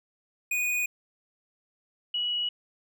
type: tone pair in turn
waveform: square / sine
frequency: 2472 / 2924 Hz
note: D#7 / F#7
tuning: -12 / -21 cents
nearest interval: minor third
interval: 291 cents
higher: second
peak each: -26 / -26 dBFS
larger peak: neither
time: 0.51-0.86 / 2.14-2.49 s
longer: neither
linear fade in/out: 5 ms
effects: none